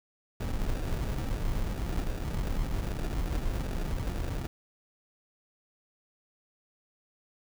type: noise with sample-and-hold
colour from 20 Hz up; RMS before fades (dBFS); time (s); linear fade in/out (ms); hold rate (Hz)
brown; -31; 0.4-4.47; 5; 1050
effects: none